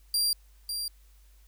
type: tone with echo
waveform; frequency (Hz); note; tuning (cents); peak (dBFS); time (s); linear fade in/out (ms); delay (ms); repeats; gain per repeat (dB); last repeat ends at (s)
sawtooth; 4751; D8; +19; -21; 0.14-0.33; 2; 550; 1; -7; 0.88
effects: added 50 Hz sine -54 dBFS peak until 1.47 s + white hiss -66 dBFS RMS until 1.47 s